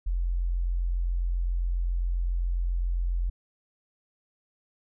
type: tone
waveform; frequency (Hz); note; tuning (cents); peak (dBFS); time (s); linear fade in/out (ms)
sine; 43.71; F1; +2; -24; 0.06-3.3; 10
effects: none